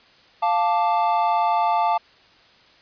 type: chord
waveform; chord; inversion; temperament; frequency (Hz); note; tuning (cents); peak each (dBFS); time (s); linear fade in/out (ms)
triangle; D minor; first; equal; 698.5 / 880 / 1174.7; F5 / A5 / D6; 0 / 0 / 0; -20 / -18 / -24; 0.42-1.98; 10
effects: white hiss -53 dBFS RMS until 2.81 s + resampled to 11025 Hz